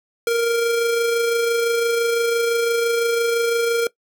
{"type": "tone with amplitude modulation", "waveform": "square", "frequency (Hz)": 466.2, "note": "A#4", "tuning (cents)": 0, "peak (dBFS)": -16, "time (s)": [0.27, 3.87], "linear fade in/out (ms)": 2, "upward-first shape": "sine", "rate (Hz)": 25.9, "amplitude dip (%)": 30, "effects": ["noise-tail reverb RT60 0.1 s tail -20 dB re dry"]}